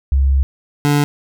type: tone pair in turn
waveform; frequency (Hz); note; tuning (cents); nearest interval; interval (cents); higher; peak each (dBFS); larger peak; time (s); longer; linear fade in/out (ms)
sine / 25% pulse; 67.9 / 145.46; C#2 / D3; -35 / -16; octave + minor second; 1319; second; -10 / -8; second; 0.12-0.43 / 0.85-1.04; first; 0
effects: none